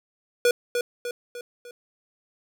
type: tone with echo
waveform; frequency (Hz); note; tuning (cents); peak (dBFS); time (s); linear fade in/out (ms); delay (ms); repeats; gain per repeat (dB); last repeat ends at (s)
square; 484.4; B4; -34; -17; 0.45-0.51; 2; 300; 4; -6; 1.71
effects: none